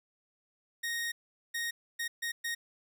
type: tone bursts at uneven times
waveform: sawtooth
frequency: 1864.7 Hz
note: A#6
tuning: in tune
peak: -29 dBFS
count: 5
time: 0.83-1.12 / 1.54-1.71 / 1.99-2.08 / 2.22-2.32 / 2.44-2.55 s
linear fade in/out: 10 ms
effects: none